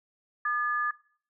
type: tone pair together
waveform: sine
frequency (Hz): 1210 / 1709.7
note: D#6 / G#6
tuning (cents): -49 / +50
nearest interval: tritone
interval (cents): 599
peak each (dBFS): -28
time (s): 0.45-0.91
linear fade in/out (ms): 5
effects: noise-tail reverb RT60 0.5 s tail -21 dB re dry